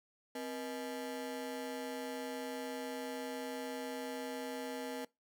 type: ring-modulated tone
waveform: 30% pulse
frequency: 370 Hz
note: F#4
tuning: in tune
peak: -34 dBFS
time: 0.35-5.05 s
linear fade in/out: 5 ms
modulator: 109 Hz
effects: noise-tail reverb RT60 0.2 s tail -22 dB re dry